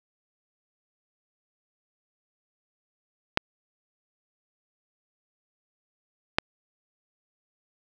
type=clicks; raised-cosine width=0.3 ms; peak=-3 dBFS; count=2; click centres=3.374 / 6.385 s; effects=none